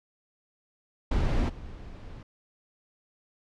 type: noise with level steps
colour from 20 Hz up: brown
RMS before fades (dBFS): -25 / -42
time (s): 1.11-2.23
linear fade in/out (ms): 5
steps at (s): 1.48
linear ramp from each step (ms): 20
effects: low-pass 5000 Hz 12 dB/octave